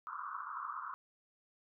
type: band-pass noise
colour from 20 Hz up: white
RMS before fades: -43 dBFS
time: 0.07-0.94 s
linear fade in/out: 0 ms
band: 1000 to 1400 Hz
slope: 96 dB/octave
effects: none